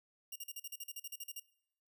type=tone bursts; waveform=5% pulse; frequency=2823 Hz; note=F7; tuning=18 cents sharp; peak=-33 dBFS; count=14; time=0.32-1.398 s; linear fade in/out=5 ms; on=38 ms; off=42 ms; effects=noise-tail reverb RT60 0.7 s tail -21 dB re dry